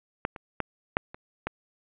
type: clicks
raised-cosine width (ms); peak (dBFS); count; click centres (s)
0.5; -11 / -25 / -12 / -7 / -26 / -14; 6; 0.251 / 0.362 / 0.603 / 0.969 / 1.145 / 1.47
effects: resampled to 8000 Hz + 7-bit